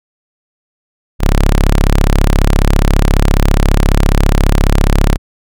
sawtooth tone, 34.65 Hz, C#1, in tune, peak -3 dBFS, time 1.19-5.18 s, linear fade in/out 50 ms, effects none

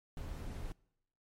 brown noise, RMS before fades -42 dBFS, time 0.17-0.72 s, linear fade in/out 2 ms, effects noise-tail reverb RT60 0.8 s tail -24 dB re dry + MP3 64 kbps

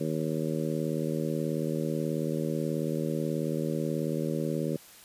harmonic tone, 78.4 Hz, D#2, 14 cents sharp, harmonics 2 / 3 / 4 / 5 / 6 / 7, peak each -32 / -34 / -35 / -36 / -37 / -37 dBFS, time 0-4.77 s, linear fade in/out 10 ms, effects white hiss -52 dBFS RMS until 5.04 s + resampled to 32000 Hz

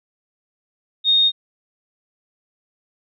sine tone, 3700 Hz, A#7, 14 cents flat, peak -12 dBFS, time 1.04-1.32 s, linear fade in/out 50 ms, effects none

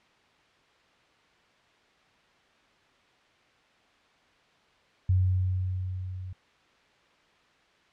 sine tone with level ramp, 92.5 Hz, F#2, in tune, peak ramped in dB -19 to -36 dBFS, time 5.09-6.33 s, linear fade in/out 5 ms, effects white hiss -62 dBFS RMS until 7.92 s + low-pass 3000 Hz 12 dB/octave

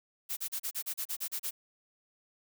blue noise bursts, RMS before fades -35 dBFS, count 11, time 0.29-1.51 s, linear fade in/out 20 ms, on 80 ms, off 34 ms, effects none

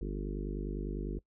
harmonic tone, 50 Hz, G1, 35 cents sharp, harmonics 1 / 3 / 4 / 5 / 6 / 7 / 8 / 9, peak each -36 / -43 / -45 / -45 / -47 / -43 / -47 / -49 dBFS, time 0.01-1.19 s, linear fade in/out 5 ms, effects noise-tail reverb RT60 0.1 s tail -20 dB re dry

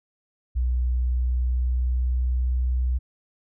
sine tone with pitch glide, 61.74 to 62.57 Hz, B1 to B1, 0 to +23 cents, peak -20 dBFS, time 0.55-2.99 s, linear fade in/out 20 ms, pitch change +23 cents, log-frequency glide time 0.97-2.65 s, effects none

